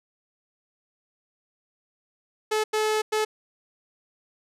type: tone bursts at uneven times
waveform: sawtooth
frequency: 431 Hz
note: A4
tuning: 36 cents flat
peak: -18 dBFS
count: 3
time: 2.51-2.64 / 2.73-3.02 / 3.12-3.25 s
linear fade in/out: 10 ms
effects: low-pass 11000 Hz 12 dB/octave